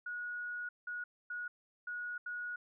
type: tone bursts at uneven times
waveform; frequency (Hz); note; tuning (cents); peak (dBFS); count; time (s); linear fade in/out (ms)
sine; 1454; F#6; -31; -38; 5; 0.06-0.69 / 0.87-1.04 / 1.3-1.48 / 1.87-2.18 / 2.26-2.56; 5
effects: none